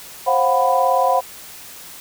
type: tone cluster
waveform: sine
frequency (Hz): 529 / 712 / 750 / 994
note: C5 / F5 / F#5 / B5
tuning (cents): +19 / +33 / +23 / +11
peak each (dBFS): -19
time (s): 0.26-1.21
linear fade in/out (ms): 20
effects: white hiss -38 dBFS RMS until 2 s